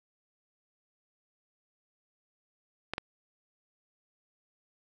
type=clicks; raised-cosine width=0.3 ms; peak=-16 dBFS; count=2; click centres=2.936 / 2.981 s; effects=none